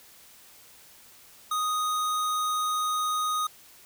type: tone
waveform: square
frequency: 1244.5 Hz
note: D#6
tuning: in tune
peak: -26 dBFS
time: 1.51-3.47 s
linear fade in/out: 5 ms
effects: white hiss -53 dBFS RMS until 3.85 s